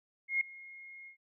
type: tone with ADSR envelope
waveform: sine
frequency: 2148 Hz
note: C7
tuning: 45 cents sharp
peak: -25 dBFS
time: 0.28-1.17 s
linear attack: 130 ms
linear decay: 3 ms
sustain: -22 dB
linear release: 100 ms
effects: none